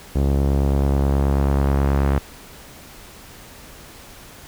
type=tone with low-pass filter sweep; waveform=sawtooth; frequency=69.3 Hz; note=C#2; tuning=in tune; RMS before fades=-18 dBFS; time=0.15-2.19 s; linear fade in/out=10 ms; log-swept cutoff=520 to 1600 Hz; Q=0.85; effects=pink hiss -42 dBFS RMS until 4.47 s